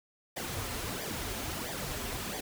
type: noise with flanger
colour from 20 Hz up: pink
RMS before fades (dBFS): -37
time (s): 0.36-2.41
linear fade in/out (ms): 10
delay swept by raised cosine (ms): 0.73 to 6.53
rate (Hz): 1.5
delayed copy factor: -0.7
effects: none